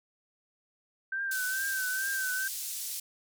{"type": "tone with vibrato", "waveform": "sine", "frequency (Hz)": 1547, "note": "G6", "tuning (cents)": -23, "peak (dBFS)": -30, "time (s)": [1.12, 2.48], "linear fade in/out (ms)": 5, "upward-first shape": "triangle", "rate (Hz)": 2.3, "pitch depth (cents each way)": 66}
{"type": "band-pass noise", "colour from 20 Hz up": "white", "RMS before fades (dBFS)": -37, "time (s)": [1.31, 3], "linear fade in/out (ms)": 5, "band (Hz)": [4800, 14000], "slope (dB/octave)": 12}
{"effects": []}